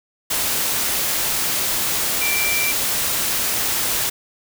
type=tone in noise; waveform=sine; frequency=2349 Hz; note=D7; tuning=in tune; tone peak=-21 dBFS; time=2.21-2.72 s; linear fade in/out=10 ms; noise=white; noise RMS=-21 dBFS; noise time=0.3-4.1 s; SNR=-3 dB; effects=none